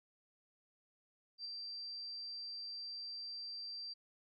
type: tone with ADSR envelope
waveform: sine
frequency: 4699 Hz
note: D8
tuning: in tune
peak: -40 dBFS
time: 1.38-3.94 s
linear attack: 69 ms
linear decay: 8 ms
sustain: -3 dB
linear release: 15 ms
effects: none